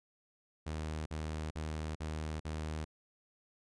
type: tone bursts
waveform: sawtooth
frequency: 77.78 Hz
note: D#2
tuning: in tune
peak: -33 dBFS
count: 5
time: 0.66-2.848 s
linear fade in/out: 10 ms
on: 400 ms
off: 47 ms
effects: resampled to 22050 Hz